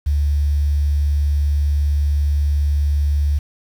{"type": "tone with quantisation", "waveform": "sine", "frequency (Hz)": 72.6, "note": "D2", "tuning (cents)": -19, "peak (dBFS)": -14, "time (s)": [0.06, 3.39], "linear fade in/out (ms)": 10, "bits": 7, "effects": []}